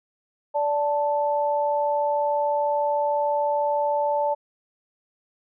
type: tone pair together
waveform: sine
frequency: 582.1 / 880 Hz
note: D5 / A5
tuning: -15 / 0 cents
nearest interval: perfect fifth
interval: 715 cents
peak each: -23 / -23 dBFS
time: 0.54-4.35 s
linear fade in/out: 20 ms
effects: none